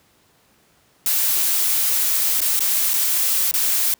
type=noise with dropouts; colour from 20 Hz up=blue; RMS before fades=-19 dBFS; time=1.06-3.94 s; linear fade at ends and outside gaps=1 ms; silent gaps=2.405-2.416 / 2.593-2.605 / 2.935-2.939 / 3.512-3.539 s; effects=pink hiss -58 dBFS RMS until 3.99 s + high-pass 80 Hz 12 dB/octave